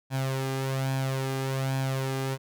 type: tone with flanger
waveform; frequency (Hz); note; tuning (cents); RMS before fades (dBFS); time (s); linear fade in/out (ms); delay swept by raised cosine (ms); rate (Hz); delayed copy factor
sawtooth; 133.5; C3; +35; -29; 0.1-2.38; 50; 1.2 to 2.5; 1.2; +0.6
effects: none